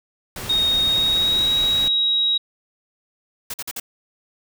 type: noise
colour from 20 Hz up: pink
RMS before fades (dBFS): -31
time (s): 0.36-1.88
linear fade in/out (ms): 2
type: tone with pitch glide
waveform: sine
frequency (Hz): 3729 to 3825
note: A#7 to A#7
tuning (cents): 0 to +44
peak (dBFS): -16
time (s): 0.49-2.38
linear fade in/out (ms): 10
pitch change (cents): +44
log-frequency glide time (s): 0.83-1.48
type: noise bursts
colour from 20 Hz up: white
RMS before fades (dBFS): -29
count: 4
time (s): 3.5-3.8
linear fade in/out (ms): 5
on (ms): 39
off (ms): 48
effects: none